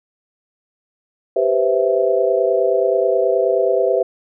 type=chord; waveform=sine; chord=C major seventh; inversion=second; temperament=equal; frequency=392 / 493.9 / 523.3 / 659.3 Hz; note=G4 / B4 / C5 / E5; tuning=0 / 0 / 0 / 0 cents; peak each=-19 dBFS; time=1.36-4.03 s; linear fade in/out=5 ms; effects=none